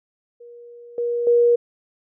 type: tone with level steps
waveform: sine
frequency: 476.4 Hz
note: A#4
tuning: 38 cents sharp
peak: -39 / -20 / -12 dBFS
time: 0.4-1.56 s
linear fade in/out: 10 ms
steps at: 0.98 / 1.27 s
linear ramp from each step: 2 ms
effects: none